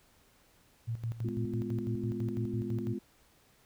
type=tone with tremolo; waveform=sine; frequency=114.9 Hz; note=A#2; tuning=25 cents flat; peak=-31 dBFS; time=0.87-2.94 s; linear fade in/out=20 ms; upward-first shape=square; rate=6 Hz; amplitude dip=75%
type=chord; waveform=sine; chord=F diminished; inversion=first; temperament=just; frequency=209.5 / 251.4 / 349.2 Hz; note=Ab3 / Cb4 / F4; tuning=+15 / +31 / 0 cents; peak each=-38 / -39 / -39 dBFS; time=1.24-2.99 s; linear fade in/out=10 ms
effects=pink hiss -65 dBFS RMS until 3.65 s